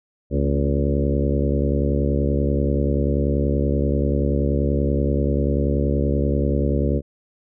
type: harmonic tone with a mistuned harmonic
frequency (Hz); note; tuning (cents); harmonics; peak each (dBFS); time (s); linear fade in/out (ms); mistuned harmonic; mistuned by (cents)
70.4; C#2; +27; 1 / 2 / 3 / 4 / 5 / 6 / 7 / 8; -21 / -24 / -26 / -27 / -28 / -29 / -29 / -30; 0.3-7.02; 50; 3; +73
effects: none